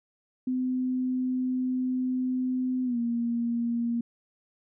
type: tone with pitch glide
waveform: sine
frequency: 255 to 235.2 Hz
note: C4 to A#3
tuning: -44 to +16 cents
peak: -25 dBFS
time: 0.47-4.01 s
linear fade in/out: 5 ms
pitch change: -140 cents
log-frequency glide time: 2.84-2.98 s
effects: none